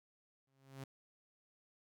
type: tone with exponential growth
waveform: sawtooth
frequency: 135.1 Hz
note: C#3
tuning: 44 cents flat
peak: -40 dBFS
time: 0.47-0.84 s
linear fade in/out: 5 ms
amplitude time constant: 79 ms
effects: none